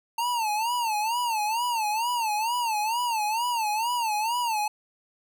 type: tone with vibrato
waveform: square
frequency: 905 Hz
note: A5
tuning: 48 cents sharp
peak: -25 dBFS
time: 0.18-4.68 s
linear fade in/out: 5 ms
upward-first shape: sine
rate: 2.2 Hz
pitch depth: 140 cents each way
effects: none